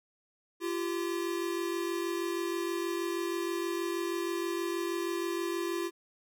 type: tone pair together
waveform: square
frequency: 342.5 / 388.8 Hz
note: F4 / G4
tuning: -34 / -14 cents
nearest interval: major second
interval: 220 cents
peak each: -33 / -37 dBFS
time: 0.6-5.91 s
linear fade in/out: 50 ms
effects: none

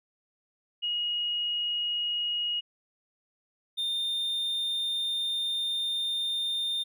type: tone pair in turn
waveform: sine / triangle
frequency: 2886 / 3624 Hz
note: F#7 / A#7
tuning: -44 / -50 cents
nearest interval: major third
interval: 394 cents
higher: second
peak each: -27 / -26 dBFS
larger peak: second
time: 0.82-2.61 / 3.77-6.84 s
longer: second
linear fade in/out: 20 ms
effects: none

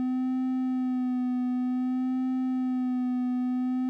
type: tone with vibrato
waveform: triangle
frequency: 253.7 Hz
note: B3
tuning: 47 cents sharp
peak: -23 dBFS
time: 0-3.89 s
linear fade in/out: 0 ms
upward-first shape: sine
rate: 0.54 Hz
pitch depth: 27 cents each way
effects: none

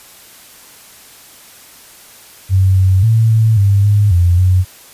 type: tone with pitch steps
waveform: sine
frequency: 94.8 / 94.2 / 112.6 / 111.3 / 99.8 / 103.1 / 87.5 / 92 Hz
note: F#2 / F#2 / A2 / A2 / G2 / G#2 / F2 / F#2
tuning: +43 / +32 / +40 / +20 / +32 / -12 / +4 / -9 cents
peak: -7 dBFS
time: 2.49-4.65 s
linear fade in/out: 50 ms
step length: 270 ms
effects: white hiss -40 dBFS RMS until 4.93 s + resampled to 32000 Hz

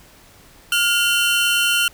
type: tone cluster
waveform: 45% pulse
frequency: 1414 / 2750 / 3046 Hz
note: F6 / F7 / F#7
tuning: +21 / -27 / +50 cents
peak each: -20 dBFS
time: 0.72-1.88 s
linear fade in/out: 2 ms
effects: pink hiss -48 dBFS RMS until 1.93 s

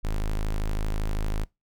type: tone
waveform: square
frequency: 26.33 Hz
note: G#0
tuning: 25 cents sharp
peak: -25 dBFS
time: 0.03-1.45 s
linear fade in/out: 20 ms
effects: noise-tail reverb RT60 0.2 s tail -22 dB re dry

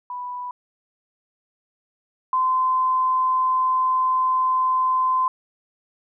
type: tone pair in turn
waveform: sine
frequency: 987.8 / 1030.5 Hz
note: B5 / C6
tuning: 0 / -27 cents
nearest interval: minor second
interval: 73 cents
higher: second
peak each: -28 / -17 dBFS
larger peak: second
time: 0.1-0.51 / 2.33-5.28 s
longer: second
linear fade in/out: 2 ms
effects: none

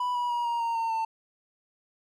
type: tone with pitch steps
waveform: triangle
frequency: 987.8 / 972 / 956.4 / 941 / 925.9 / 911.1 / 896.4 Hz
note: B5 / B5 / A#5 / A#5 / A#5 / A#5 / A5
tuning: 0 / -28 / +44 / +16 / -12 / -40 / +32 cents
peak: -24 dBFS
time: 0-1.05 s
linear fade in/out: 5 ms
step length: 150 ms
effects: none

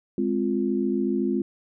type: chord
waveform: sine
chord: F minor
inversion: first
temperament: equal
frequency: 207.7 / 261.6 / 349.2 Hz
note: Ab3 / C4 / F4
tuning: 0 / 0 / 0 cents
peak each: -26 dBFS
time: 0.18-1.42 s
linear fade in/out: 2 ms
effects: none

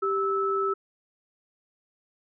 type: tone pair together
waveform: sine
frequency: 392 / 1307.5 Hz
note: G4 / E6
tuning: 0 / -15 cents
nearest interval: octave + major sixth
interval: 2085 cents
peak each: -26 dBFS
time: 0.02-0.74 s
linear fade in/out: 10 ms
effects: none

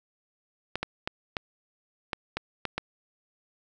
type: clicks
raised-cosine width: 0.3 ms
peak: -13 dBFS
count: 8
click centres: 0.756 / 0.83 / 1.075 / 1.368 / 2.132 / 2.37 / 2.653 / 2.78 s
effects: none

